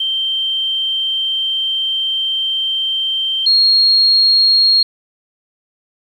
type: tone pair in turn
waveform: sine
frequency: 3136 / 4268 Hz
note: G7 / C8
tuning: 0 / +34 cents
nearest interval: perfect fourth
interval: 534 cents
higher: second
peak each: -15 / -8 dBFS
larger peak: second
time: 0-3.46 / 3.46-4.83 s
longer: first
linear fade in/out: 5 ms
effects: 8-bit